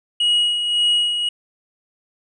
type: tone with tremolo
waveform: triangle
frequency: 2900 Hz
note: F#7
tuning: 35 cents flat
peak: -12 dBFS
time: 0.2-1.29 s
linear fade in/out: 5 ms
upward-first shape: sine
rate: 1.8 Hz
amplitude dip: 50%
effects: resampled to 24000 Hz